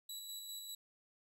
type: tone with tremolo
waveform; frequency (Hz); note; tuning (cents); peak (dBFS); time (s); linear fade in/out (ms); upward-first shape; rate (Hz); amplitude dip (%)
20% pulse; 3929; B7; -10; -38; 0.09-0.75; 5; square; 5; 30
effects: none